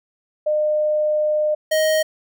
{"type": "tone pair in turn", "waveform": ["sine", "square"], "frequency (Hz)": [607, 625.9], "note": ["D#5", "D#5"], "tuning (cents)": [-43, 10], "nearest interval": "minor second", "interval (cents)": 53, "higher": "second", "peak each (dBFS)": -16, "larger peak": "neither", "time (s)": [[0.46, 1.55], [1.71, 2.03]], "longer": "first", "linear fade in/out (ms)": 10, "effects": []}